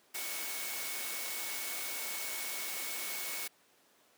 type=tone in noise; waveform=sine; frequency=2217 Hz; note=C#7; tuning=in tune; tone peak=-45 dBFS; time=0.14-3.48 s; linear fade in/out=10 ms; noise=white; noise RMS=-39 dBFS; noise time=0.14-3.48 s; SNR=-9 dB; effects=pink hiss -66 dBFS RMS until 4.17 s + high-pass 300 Hz 12 dB/octave